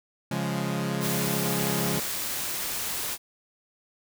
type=chord; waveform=sawtooth; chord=Db major; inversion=none; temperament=equal; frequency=138.59 / 174.61 / 207.7 Hz; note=Db3 / F3 / Ab3; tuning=0 / 0 / 0 cents; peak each=-27 dBFS; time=0.31-2 s; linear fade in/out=5 ms
type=noise; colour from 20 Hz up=white; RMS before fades=-31 dBFS; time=1-3.18 s; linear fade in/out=50 ms
effects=none